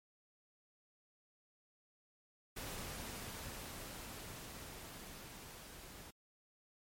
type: noise with level ramp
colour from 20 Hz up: pink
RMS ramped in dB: -45 to -54 dBFS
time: 2.56-6.11 s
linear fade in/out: 10 ms
effects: MP3 64 kbps